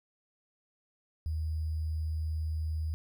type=tone with sample-and-hold; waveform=sine; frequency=78.7 Hz; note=D#2; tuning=20 cents sharp; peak=-30 dBFS; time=1.26-2.94 s; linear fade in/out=0 ms; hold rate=4900 Hz; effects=none